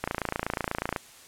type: click train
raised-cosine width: 0.5 ms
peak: -12 dBFS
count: 27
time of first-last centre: 0.04-0.962 s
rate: 28.2 Hz
effects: white hiss -51 dBFS RMS until 1.27 s + low-pass 11000 Hz 12 dB/octave

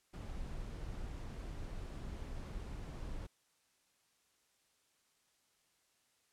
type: noise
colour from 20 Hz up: brown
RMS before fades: -44 dBFS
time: 0.13-3.27 s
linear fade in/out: 10 ms
effects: white hiss -75 dBFS RMS until 6.32 s + low-pass 10000 Hz 12 dB/octave

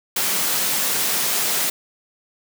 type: high-pass noise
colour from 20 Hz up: white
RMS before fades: -21 dBFS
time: 0.16-1.7 s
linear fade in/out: 5 ms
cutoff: 130 Hz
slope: 96 dB/octave
effects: none

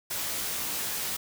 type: noise with comb filter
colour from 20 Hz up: white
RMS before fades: -32 dBFS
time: 0.1-1.17 s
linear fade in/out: 10 ms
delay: 17 ms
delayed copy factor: +0.55
effects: none

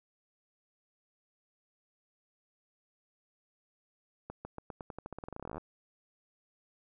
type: accelerating click train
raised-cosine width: 1 ms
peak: -27 dBFS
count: 25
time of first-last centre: 4.3-5.58 s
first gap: 150 ms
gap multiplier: 0.89
effects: none

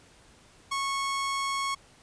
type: tone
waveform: sawtooth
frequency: 1100 Hz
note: C#6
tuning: 14 cents flat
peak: -24 dBFS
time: 0.71-1.75 s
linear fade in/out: 10 ms
effects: pink hiss -57 dBFS RMS until 2.02 s + resampled to 22050 Hz

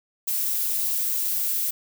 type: noise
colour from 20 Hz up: violet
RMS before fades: -25 dBFS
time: 0.27-1.71 s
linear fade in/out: 10 ms
effects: none

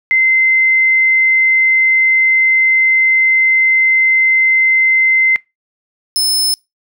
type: tone pair in turn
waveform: sine / sawtooth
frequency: 2070 / 5227 Hz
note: C7 / E8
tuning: -19 / -16 cents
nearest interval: octave + major third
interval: 1603 cents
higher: second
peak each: -8 / -9 dBFS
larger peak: first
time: 0.11-5.36 / 6.16-6.54 s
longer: first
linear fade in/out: 0 ms
effects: noise-tail reverb RT60 0.2 s tail -23 dB re dry

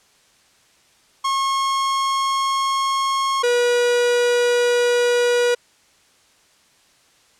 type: tone pair in turn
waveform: 45% pulse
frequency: 1085 / 484.2 Hz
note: C#6 / B4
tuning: -37 / -34 cents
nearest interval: octave + major second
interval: 1397 cents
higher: first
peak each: -18 / -15 dBFS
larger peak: second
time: 1.24-3.43 / 3.43-5.55 s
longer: first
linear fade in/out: 10 ms
effects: white hiss -56 dBFS RMS until 7.39 s + low-pass 8000 Hz 12 dB/octave

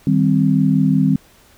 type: chord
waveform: sine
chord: C minor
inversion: first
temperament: equal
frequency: 155.56 / 196 / 261.6 Hz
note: Eb3 / G3 / C4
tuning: 0 / 0 / 0 cents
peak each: -16 dBFS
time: 0.07-1.16 s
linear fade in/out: 2 ms
effects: pink hiss -50 dBFS RMS until 1.57 s

